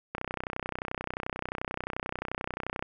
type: click train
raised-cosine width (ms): 0.5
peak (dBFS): -17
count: 85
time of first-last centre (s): 0.15-2.825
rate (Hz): 31.4
effects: none